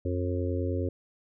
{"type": "harmonic tone", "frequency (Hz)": 89.8, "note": "F2", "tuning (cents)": 49, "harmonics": [1, 3, 4, 5, 6], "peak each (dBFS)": [-29, -34, -35, -36, -37], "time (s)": [0.05, 0.89], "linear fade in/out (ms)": 5, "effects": []}